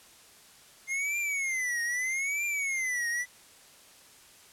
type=tone with vibrato; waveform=square; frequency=2110 Hz; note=C7; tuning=14 cents sharp; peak=-29 dBFS; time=0.87-3.26 s; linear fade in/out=50 ms; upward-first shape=triangle; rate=0.79 Hz; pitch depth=220 cents each way; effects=white hiss -55 dBFS RMS until 4.52 s + low-pass 11000 Hz 12 dB/octave